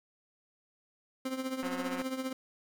30% pulse tone with tremolo, 261.6 Hz, C4, in tune, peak -28 dBFS, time 1.25-2.33 s, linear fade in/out 5 ms, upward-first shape triangle, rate 15 Hz, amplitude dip 75%
click train, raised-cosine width 0.5 ms, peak -26 dBFS, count 71, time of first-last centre 1.63-2.017 s, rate 181 Hz
effects none

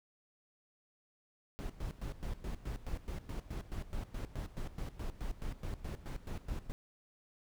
brown noise with tremolo, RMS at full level -39 dBFS, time 1.59-6.72 s, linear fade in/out 0 ms, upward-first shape square, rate 4.7 Hz, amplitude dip 80%, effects none

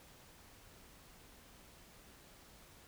silence, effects pink hiss -60 dBFS RMS until 2.87 s

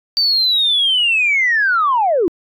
sine linear sweep, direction down, 4632 to 311.1 Hz, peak -11 dBFS, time 0.17-2.28 s, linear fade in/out 0 ms, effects tanh soft clip ceiling -7 dBFS

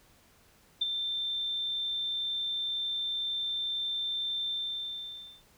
sine tone with ADSR envelope, 3569 Hz, A7, 24 cents sharp, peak -23 dBFS, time 0.81-5.43 s, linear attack 9 ms, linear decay 22 ms, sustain -7 dB, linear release 930 ms, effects pink hiss -62 dBFS RMS until 5.57 s

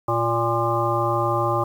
harmonic tone with a mistuned harmonic, 116.54 Hz, A#2, in tune, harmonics 1 / 3 / 5 / 7 / 9 / 10, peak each -26 / -26 / -26 / -26 / -26 / -26 dBFS, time 0.08-1.64 s, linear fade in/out 5 ms, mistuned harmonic 10, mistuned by +50 cents, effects 8-bit

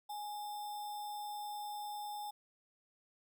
sine tone with sample-and-hold, 830.6 Hz, G#5, in tune, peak -40 dBFS, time 0.09-2.31 s, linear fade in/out 10 ms, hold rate 4410 Hz, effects none

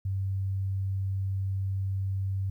sine tone, 96.6 Hz, G2, 25 cents flat, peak -27 dBFS, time 0.05-2.5 s, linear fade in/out 5 ms, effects 11-bit

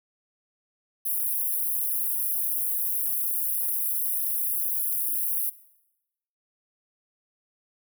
white high-pass noise, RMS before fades -27 dBFS, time 1.05-5.5 s, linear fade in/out 10 ms, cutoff 10000 Hz, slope 96 dB/octave, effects noise-tail reverb RT60 0.9 s tail -19 dB re dry

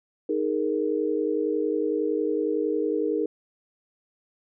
sine chord, D# suspended fourth, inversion none, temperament equal, 311.1 / 415.3 / 466.2 Hz, D#4 / G#4 / A#4, 0 / 0 / 0 cents, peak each -27 dBFS, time 0.29-3.26 s, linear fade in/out 5 ms, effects none

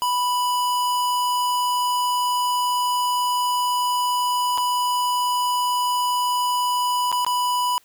square tone with dropouts, 987.8 Hz, B5, in tune, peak -20 dBFS, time 0.02-7.78 s, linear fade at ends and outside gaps 0 ms, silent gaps 4.576-4.581 / 7.117-7.126 / 7.248-7.265 s, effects white hiss -58 dBFS RMS until 7.84 s

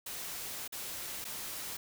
white noise with dropouts, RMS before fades -41 dBFS, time 0.06-1.77 s, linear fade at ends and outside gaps 5 ms, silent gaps 0.678-0.723 / 1.244-1.25 s, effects none

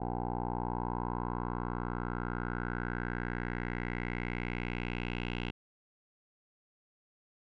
10% pulse tone with low-pass filter sweep, 60 Hz, B1, 49 cents flat, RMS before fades -36 dBFS, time 0-5.51 s, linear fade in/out 10 ms, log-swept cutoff 770 to 2900 Hz, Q 4.6, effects none

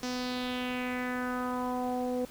sawtooth tone with low-pass filter sweep, 250 Hz, B3, 21 cents sharp, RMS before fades -33 dBFS, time 0.03-2.25 s, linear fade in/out 2 ms, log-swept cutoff 5800 to 530 Hz, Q 3.1, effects pink hiss -51 dBFS RMS until 2.3 s

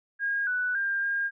sine tone with pitch steps, 1628 / 1486 / 1598 / 1614 Hz, G#6 / F#6 / G6 / G#6, -35 / +7 / +33 / -50 cents, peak -25 dBFS, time 0.19-1.31 s, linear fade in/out 50 ms, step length 280 ms, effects none

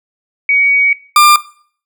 sine / 40% pulse tone pair in turn, 2252 / 1195.3 Hz, C#7 / D6, +27 / +30 cents, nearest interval major seventh, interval 1097 cents, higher first, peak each -8 / -3 dBFS, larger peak second, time 0.49-0.93 / 1.16-1.36 s, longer first, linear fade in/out 2 ms, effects noise-tail reverb RT60 0.5 s tail -18 dB re dry

